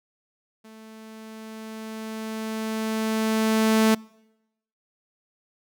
sawtooth tone with level ramp, 220 Hz, A3, in tune, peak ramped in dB -41 to -12 dBFS, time 0.64-3.95 s, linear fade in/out 10 ms, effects noise-tail reverb RT60 0.9 s tail -26 dB re dry

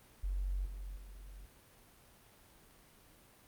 sine tone with level steps, 46.68 Hz, F#1, 16 cents sharp, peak -33 / -41 / -47 dBFS, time 0.23-1.46 s, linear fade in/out 10 ms, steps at 0.65 / 0.96 s, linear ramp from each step 10 ms, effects pink hiss -62 dBFS RMS until 3.47 s + Opus 32 kbps

